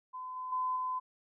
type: tone with level steps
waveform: sine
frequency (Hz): 1018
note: C6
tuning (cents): -48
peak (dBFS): -39 / -37 / -30 / -32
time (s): 0.13-1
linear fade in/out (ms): 20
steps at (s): 0.36 / 0.52 / 0.76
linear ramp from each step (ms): 5
effects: none